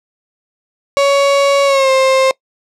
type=tone with pitch glide; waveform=35% pulse; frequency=559 to 528.5 Hz; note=C#5 to C5; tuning=+14 to +17 cents; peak=-7 dBFS; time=0.97-2.31 s; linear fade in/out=0 ms; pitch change=-97 cents; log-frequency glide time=1.65-1.9 s; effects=noise-tail reverb RT60 0.1 s tail -23 dB re dry + low-pass 7000 Hz 12 dB/octave